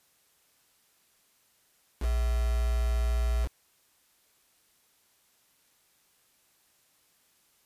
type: tone with quantisation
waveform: sine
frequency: 59 Hz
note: A#1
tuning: 22 cents sharp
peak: -24 dBFS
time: 2-3.49 s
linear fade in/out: 50 ms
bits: 6
effects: white hiss -67 dBFS RMS until 7.65 s + resampled to 32000 Hz